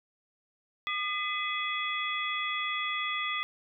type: tone cluster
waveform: sine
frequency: 1216 / 2023 / 2530 / 3373 Hz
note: D#6 / B6 / D#7 / G#7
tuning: -40 / +41 / +28 / +26 cents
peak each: -34 / -34 / -37 / -36 dBFS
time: 0.87-3.43 s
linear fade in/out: 0 ms
effects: none